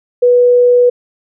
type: tone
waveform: sine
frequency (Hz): 490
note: B4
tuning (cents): -14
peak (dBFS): -5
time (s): 0.22-0.9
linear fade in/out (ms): 10
effects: none